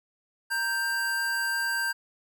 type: tone pair together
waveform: square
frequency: 936 / 1575.7 Hz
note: A#5 / G6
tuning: +7 / +9 cents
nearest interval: major sixth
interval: 902 cents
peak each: -37 / -27 dBFS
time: 0.5-1.93 s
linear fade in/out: 20 ms
effects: none